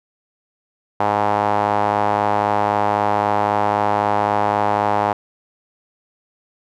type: tone with band-pass filter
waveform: sawtooth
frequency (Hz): 103.83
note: G#2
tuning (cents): 0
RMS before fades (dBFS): -18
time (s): 1-5.13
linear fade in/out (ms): 5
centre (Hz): 840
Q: 3.1
effects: none